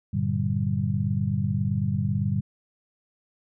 sine tone cluster, 98 / 116.2 / 145.8 / 193.7 Hz, G2 / A#2 / D3 / G3, 0 / -5 / -12 / -20 cents, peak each -28 dBFS, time 0.13-2.41 s, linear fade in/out 10 ms, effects none

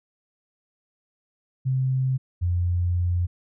sine tone pair in turn, 130.81 / 88.12 Hz, C3 / F2, 0 / +16 cents, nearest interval perfect fifth, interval 684 cents, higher first, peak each -20 dBFS, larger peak neither, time 1.65-2.18 / 2.41-3.27 s, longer second, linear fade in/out 20 ms, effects none

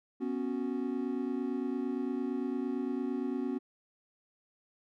triangle chord, B suspended second, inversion none, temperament equal with one note detuned, 246.9 / 275.7 / 370 Hz, B3 / C#4 / F#4, 0 / -9 / 0 cents, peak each -33 / -33 / -36 dBFS, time 0.2-3.59 s, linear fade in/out 20 ms, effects none

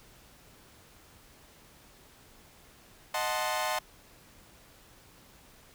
sawtooth chord, D# diminished seventh, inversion none, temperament equal, 622.3 / 740 / 880 / 1046.5 Hz, D#5 / F#5 / A5 / C6, 0 / 0 / 0 / 0 cents, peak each -31 dBFS, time 3.14-3.79 s, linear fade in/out 5 ms, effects pink hiss -57 dBFS RMS until 5.74 s

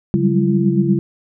sine tone cluster, 140 / 184.1 / 193.2 / 200.9 / 338.8 Hz, C#3 / F#3 / G3 / G3 / E4, +18 / -8 / -25 / +43 / +48 cents, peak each -19 dBFS, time 0.14-0.99 s, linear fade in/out 0 ms, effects none

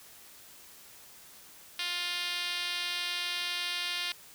5% pulse tone with band-pass filter, 352.2 Hz, F4, 15 cents sharp, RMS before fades -34 dBFS, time 1.79-4.12 s, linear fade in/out 2 ms, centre 3700 Hz, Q 1.1, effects white hiss -53 dBFS RMS until 4.34 s

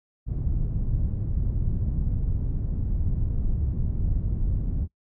pink low-pass noise, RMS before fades -25 dBFS, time 0.26-4.88 s, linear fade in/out 50 ms, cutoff 120 Hz, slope 12 dB/octave, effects noise-tail reverb RT60 0.1 s tail -23 dB re dry

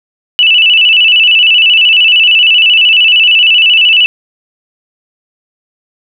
sine tone with vibrato, 2794 Hz, F7, in tune, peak -3 dBFS, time 0.39-4.06 s, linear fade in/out 0 ms, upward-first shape square, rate 13 Hz, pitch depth 90 cents each way, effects none

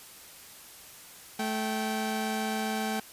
sawtooth tone pair together, 217.8 / 776.2 Hz, A3 / G5, -17 / -17 cents, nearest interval octave + minor seventh, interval 2200 cents, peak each -27 / -29 dBFS, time 1.39-3 s, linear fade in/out 5 ms, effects white hiss -49 dBFS RMS until 3.12 s + resampled to 32000 Hz

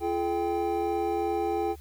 triangle tone cluster, 343 / 425.8 / 787 Hz, F4 / G#4 / G5, -31 / +43 / +7 cents, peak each -28 dBFS, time 0-1.76 s, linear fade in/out 50 ms, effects added 74 Hz sine -44 dBFS peak until 1.8 s + white hiss -58 dBFS RMS until 1.8 s

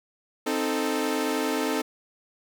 sawtooth chord, A diminished, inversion first, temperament equal, 261.6 / 311.1 / 440 Hz, C4 / Eb4 / A4, 0 / 0 / 0 cents, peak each -25 dBFS, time 0.46-1.82 s, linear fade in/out 10 ms, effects none

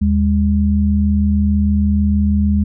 sine tone pair together, 77.78 / 204.2 Hz, D#2 / G#3, 0 / -29 cents, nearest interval octave + perfect fourth, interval 1671 cents, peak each -14 dBFS, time 0.01-2.64 s, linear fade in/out 10 ms, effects none

